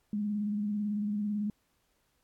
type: tone with vibrato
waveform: sine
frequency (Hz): 207.7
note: G#3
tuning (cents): 0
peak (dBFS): -29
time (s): 0.13-1.5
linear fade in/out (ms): 2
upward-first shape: square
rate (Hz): 18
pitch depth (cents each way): 31
effects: pink hiss -74 dBFS RMS until 2.23 s + AAC 64 kbps